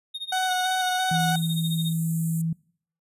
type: tone with tremolo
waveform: triangle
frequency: 3700 Hz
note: A#7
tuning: 14 cents flat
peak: -27 dBFS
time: 0.14-1.93 s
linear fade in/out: 10 ms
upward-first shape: sine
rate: 14 Hz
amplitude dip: 95%
type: tone with vibrato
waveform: 30% pulse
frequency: 741 Hz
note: F#5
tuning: 2 cents sharp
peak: -20 dBFS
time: 0.32-1.36 s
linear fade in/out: 5 ms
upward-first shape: square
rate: 3 Hz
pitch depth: 14 cents each way
type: tone with pitch glide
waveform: sine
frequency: 164.81 to 163.48 Hz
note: E3 to E3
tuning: 0 to -14 cents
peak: -23 dBFS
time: 1.11-2.53 s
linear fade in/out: 5 ms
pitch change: -14 cents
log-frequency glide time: 1.28-1.58 s
type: high-pass noise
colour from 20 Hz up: pink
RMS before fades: -38 dBFS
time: 1.19-2.42 s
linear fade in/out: 10 ms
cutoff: 7100 Hz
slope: 96 dB/octave
effects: noise-tail reverb RT60 0.6 s tail -25 dB re dry + resampled to 32000 Hz